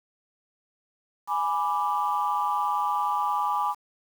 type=chord; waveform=sine; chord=G# diminished; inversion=none; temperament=equal; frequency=830.6 / 987.8 / 1174.7 Hz; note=G#5 / B5 / D6; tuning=0 / 0 / 0 cents; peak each=-27 dBFS; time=1.27-3.75 s; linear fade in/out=50 ms; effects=tanh soft clip ceiling -15 dBFS + 8-bit